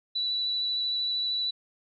sine tone with vibrato, 3951 Hz, B7, in tune, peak -26 dBFS, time 0.15-1.51 s, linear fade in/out 10 ms, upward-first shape sine, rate 13 Hz, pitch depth 11 cents each way, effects none

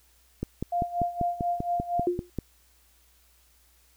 click train, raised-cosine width 3 ms, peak -16 dBFS, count 11, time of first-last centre 0.43-2.387 s, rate 5.11 Hz
sine tone with tremolo, 698.5 Hz, F5, in tune, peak -23 dBFS, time 0.72-2.07 s, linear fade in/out 5 ms, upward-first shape sine, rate 4.2 Hz, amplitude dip 80%
sine tone with exponential decay, 354 Hz, F4, 23 cents sharp, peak -18 dBFS, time 2.07-2.3 s, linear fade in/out 2 ms, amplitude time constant 50 ms
effects added 60 Hz sine -63 dBFS peak until 3.96 s + white hiss -63 dBFS RMS until 3.96 s

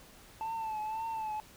sine tone with vibrato, 880 Hz, A5, in tune, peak -31 dBFS, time 0.41-1.4 s, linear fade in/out 0 ms, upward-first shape triangle, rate 1.9 Hz, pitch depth 61 cents each way, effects tanh soft clip ceiling -33 dBFS + pink hiss -56 dBFS RMS until 1.56 s

